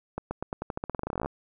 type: accelerating click train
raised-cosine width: 1 ms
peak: -17 dBFS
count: 22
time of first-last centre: 0.18-1.26 s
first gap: 130 ms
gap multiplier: 0.89
effects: none